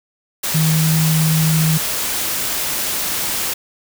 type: tone in noise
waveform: sine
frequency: 158.5 Hz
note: D#3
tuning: 32 cents sharp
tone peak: -13 dBFS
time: 0.54-1.78 s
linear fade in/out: 10 ms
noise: white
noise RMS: -21 dBFS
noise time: 0.43-3.54 s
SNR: +5 dB
effects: none